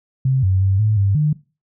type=tone with pitch steps; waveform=sine; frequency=132.1 / 94.4 / 96.6 / 107.4 / 98.9 / 150.9 Hz; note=C3 / F#2 / G2 / A2 / G2 / D3; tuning=+17 / +35 / -25 / -41 / +16 / +47 cents; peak=-13 dBFS; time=0.25-1.33 s; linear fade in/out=5 ms; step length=180 ms; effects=noise-tail reverb RT60 0.3 s tail -19 dB re dry